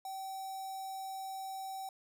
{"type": "tone with notch filter", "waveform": "square", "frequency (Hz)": 770, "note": "G5", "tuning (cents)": -31, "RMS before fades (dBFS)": -42, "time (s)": [0.05, 1.89], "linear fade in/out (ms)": 2, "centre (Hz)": 2500, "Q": 0.83, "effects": []}